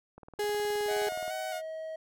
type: click train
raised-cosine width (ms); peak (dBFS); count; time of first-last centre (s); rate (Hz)
1; -34; 22; 0.18-1.279; 19.1
type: tone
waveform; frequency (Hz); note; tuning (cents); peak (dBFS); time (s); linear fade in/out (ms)
35% pulse; 415.3; G#4; 0; -27; 0.39-1.09; 5
type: tone with vibrato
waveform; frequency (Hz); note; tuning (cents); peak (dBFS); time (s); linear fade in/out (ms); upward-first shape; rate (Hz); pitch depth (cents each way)
sawtooth; 735; F#5; -12; -32; 0.87-1.62; 50; square; 2.3; 33
type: tone with pitch glide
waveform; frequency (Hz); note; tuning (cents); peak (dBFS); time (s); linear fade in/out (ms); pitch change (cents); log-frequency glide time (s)
triangle; 631 to 637.2; D#5 to D#5; +24 to +41; -34; 0.88-1.96; 5; +17; 1.39-1.66
effects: none